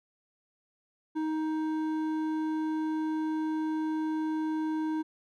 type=tone with hard clipping; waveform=triangle; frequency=313.3 Hz; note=D#4; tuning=12 cents sharp; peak=-30 dBFS; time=1.15-5.03 s; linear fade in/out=20 ms; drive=12 dB; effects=none